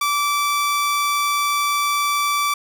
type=tone; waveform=sawtooth; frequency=1161 Hz; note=D6; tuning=20 cents flat; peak=-14 dBFS; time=0.01-2.54 s; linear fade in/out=5 ms; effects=none